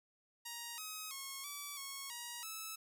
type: tone with pitch steps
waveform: 5% pulse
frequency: 941 / 1267 / 1089 / 1151 / 1098 / 953 / 1305 Hz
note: A#5 / D#6 / C#6 / D6 / C#6 / A#5 / E6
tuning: +16 / +31 / -31 / -35 / -17 / +38 / -18 cents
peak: -32 dBFS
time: 0.45-2.76 s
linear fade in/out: 10 ms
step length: 330 ms
effects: none